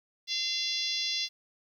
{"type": "harmonic tone", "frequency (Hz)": 687, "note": "F5", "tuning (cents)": -29, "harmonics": [3, 4, 5, 6, 7, 8, 9], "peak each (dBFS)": [-41, -39, -34, -36, -34, -38, -42], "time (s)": [0.27, 1.29], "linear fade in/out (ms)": 50, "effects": ["10-bit"]}